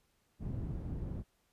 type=low-pass noise; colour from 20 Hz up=white; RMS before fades=-39 dBFS; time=0.39-1.24 s; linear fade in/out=50 ms; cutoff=130 Hz; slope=12 dB/octave; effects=pink hiss -75 dBFS RMS until 1.52 s + resampled to 32000 Hz